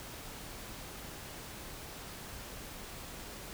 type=silence; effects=pink hiss -46 dBFS RMS until 3.53 s